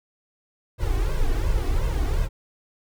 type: noise with flanger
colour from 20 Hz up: brown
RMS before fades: -22 dBFS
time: 0.78-2.29 s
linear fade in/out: 50 ms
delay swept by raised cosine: 1.9 to 2.72 ms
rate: 2.8 Hz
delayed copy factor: +1
effects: none